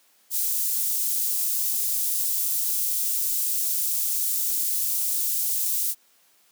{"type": "high-pass noise", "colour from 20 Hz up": "white", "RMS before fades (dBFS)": -25, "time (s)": [0.3, 5.95], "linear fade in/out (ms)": 50, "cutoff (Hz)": 7800, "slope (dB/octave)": 12, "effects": ["white hiss -61 dBFS RMS until 6.51 s", "high-pass 200 Hz 12 dB/octave"]}